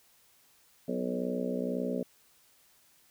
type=harmonic tone with a mistuned harmonic; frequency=61.9 Hz; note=B1; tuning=5 cents sharp; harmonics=3 / 4 / 5 / 6 / 7 / 8 / 9 / 10; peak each=-37 / -34 / -44 / -44 / -37 / -41 / -38 / -43 dBFS; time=0.88-2.03 s; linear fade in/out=5 ms; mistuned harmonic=8; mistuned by=+19 cents; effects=white hiss -64 dBFS RMS until 3.1 s